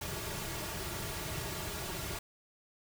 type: noise with comb filter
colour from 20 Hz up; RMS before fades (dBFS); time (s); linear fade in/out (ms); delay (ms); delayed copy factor
pink; -39; 0.01-2.19; 5; 3.9; -0.65
effects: none